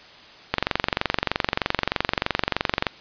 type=click train; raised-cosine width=0.3 ms; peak=-3 dBFS; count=55; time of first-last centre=0.54-2.868 s; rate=23.2 Hz; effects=white hiss -46 dBFS RMS until 3 s + resampled to 11025 Hz